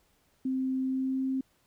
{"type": "tone with pitch glide", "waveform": "sine", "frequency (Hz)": [261.6, 264.2], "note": ["C4", "C4"], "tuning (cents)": [0, 17], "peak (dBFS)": -27, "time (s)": [0.45, 1.41], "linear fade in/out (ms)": 5, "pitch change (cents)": 17, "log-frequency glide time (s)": [0.81, 1.23], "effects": ["pink hiss -69 dBFS RMS until 1.66 s"]}